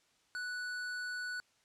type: tone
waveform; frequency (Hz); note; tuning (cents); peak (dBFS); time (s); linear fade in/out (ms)
square; 1480; F#6; 0; -38; 0.35-1.4; 0
effects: white hiss -71 dBFS RMS until 1.64 s + low-pass 7000 Hz 12 dB/octave